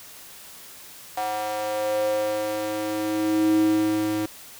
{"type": "tone with high-pass filter sweep", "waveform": "square", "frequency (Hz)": 106.2, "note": "G#2", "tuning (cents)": 39, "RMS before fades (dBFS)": -24, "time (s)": [1.17, 4.26], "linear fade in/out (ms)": 5, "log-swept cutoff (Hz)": [710, 250], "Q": 6.1, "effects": ["white hiss -44 dBFS RMS until 4.59 s"]}